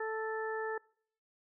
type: harmonic tone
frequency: 440 Hz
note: A4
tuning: in tune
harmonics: 1 / 2 / 3 / 4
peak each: -36 / -41 / -45 / -41 dBFS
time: 0-0.78 s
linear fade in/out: 5 ms
effects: noise-tail reverb RT60 0.6 s tail -25 dB re dry